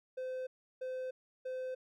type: tone bursts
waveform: triangle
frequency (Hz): 514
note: C5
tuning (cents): -31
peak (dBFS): -35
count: 3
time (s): 0.17-1.75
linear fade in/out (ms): 10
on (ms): 300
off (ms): 340
effects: none